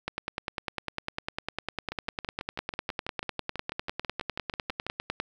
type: two click trains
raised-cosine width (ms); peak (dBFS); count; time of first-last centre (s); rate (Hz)
0.3; -14 / -19; 52 / 19; 0.08-5.2 / 1.92-4.866; 9.96 / 6.11
effects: 9-bit